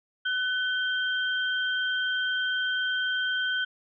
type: tone pair together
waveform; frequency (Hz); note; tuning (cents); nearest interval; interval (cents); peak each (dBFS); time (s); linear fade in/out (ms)
sine; 1505 / 3162; F#6 / G7; +29 / +14; octave + minor second; 1285; -26 / -31; 0.25-3.65; 10
effects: none